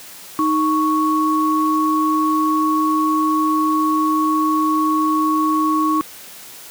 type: tone pair together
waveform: sine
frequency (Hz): 311.1 / 1110.2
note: D#4 / C#6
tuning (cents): 0 / +2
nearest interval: octave + minor seventh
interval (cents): 2202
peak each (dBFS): -17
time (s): 0.39-6.01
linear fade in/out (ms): 0
effects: white hiss -38 dBFS RMS until 6.7 s + high-pass 100 Hz 12 dB/octave